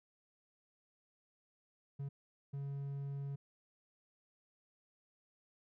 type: tone bursts at uneven times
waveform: triangle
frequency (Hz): 139.7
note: C#3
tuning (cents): +14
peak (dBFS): -37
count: 2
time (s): 1.99-2.09 / 2.53-3.36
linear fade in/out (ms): 10
effects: none